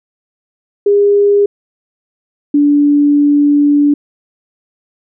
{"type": "tone pair in turn", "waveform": "sine", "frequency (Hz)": [406.2, 290.1], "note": ["G#4", "D4"], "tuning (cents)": [-38, -21], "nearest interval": "tritone", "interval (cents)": 583, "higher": "first", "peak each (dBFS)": -6, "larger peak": "neither", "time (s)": [[0.86, 1.46], [2.54, 3.94]], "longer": "second", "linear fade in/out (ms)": 5, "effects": []}